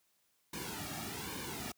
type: noise with flanger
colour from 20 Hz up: pink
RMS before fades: -42 dBFS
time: 0.53-1.72 s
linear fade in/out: 5 ms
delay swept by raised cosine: 1.5 to 2.01 ms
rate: 1.2 Hz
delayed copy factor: -0.8
effects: white hiss -75 dBFS RMS until 1.77 s + high-pass 60 Hz 12 dB/octave